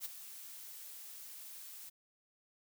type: noise with ADSR envelope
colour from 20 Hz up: blue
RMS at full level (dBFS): -39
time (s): 0-1.9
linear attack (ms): 54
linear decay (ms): 12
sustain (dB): -11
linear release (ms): 14
effects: none